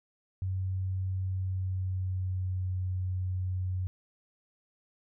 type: tone with pitch glide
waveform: sine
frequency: 94 to 92.28 Hz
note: F#2 to F#2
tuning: +28 to -4 cents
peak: -29 dBFS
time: 0.42-3.87 s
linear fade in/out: 0 ms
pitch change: -32 cents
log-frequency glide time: 1.21-2.77 s
effects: none